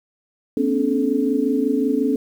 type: tone cluster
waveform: sine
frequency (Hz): 233.8 / 262.9 / 288.4 / 434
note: A#3 / C4 / D4 / A4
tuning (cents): +5 / +8 / -31 / -24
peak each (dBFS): -26 / -20 / -22 / -23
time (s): 0.57-2.16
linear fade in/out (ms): 2
effects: 8-bit